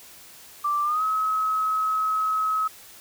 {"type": "tone with pitch glide", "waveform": "sine", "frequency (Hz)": [1174.7, 1281], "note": ["D6", "E6"], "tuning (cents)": [0, -50], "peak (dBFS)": -21, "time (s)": [0.64, 2.68], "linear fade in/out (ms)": 10, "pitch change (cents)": 150, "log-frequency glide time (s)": [0.83, 1.03], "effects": ["white hiss -47 dBFS RMS until 3 s"]}